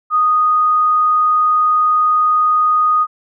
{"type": "tone", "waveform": "sine", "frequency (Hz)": 1240, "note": "D#6", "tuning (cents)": -6, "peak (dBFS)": -10, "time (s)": [0.1, 3.07], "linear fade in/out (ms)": 50, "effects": []}